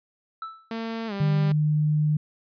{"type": "tone with exponential decay", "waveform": "triangle", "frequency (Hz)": 1318.5, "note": "E6", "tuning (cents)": 0, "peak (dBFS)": -27, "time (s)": [0.42, 0.75], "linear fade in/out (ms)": 2, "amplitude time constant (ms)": 71}
{"type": "tone with pitch glide", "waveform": "sawtooth", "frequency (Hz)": [226.6, 198.41], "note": ["A#3", "G3"], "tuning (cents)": [-49, 21], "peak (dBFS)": -25, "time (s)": [0.71, 1.52], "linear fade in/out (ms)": 2, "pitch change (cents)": -230, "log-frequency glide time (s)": [1.07, 1.13]}
{"type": "tone", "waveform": "sine", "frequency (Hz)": 151.5, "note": "D#3", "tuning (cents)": -46, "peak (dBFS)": -19, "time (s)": [1.2, 2.17], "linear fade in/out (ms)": 5}
{"effects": ["resampled to 11025 Hz"]}